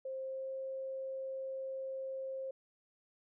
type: tone with pitch glide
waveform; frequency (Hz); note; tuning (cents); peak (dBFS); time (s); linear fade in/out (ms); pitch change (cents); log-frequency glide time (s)
sine; 528 to 531.4; C5 to C5; +16 to +27; -38; 0.05-2.51; 5; +11; 0.21-0.51
effects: none